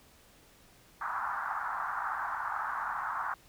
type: band-pass noise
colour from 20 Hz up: white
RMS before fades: -35 dBFS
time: 1.01-3.34 s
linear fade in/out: 2 ms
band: 810 to 1500 Hz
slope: 48 dB/octave
effects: pink hiss -60 dBFS RMS until 3.48 s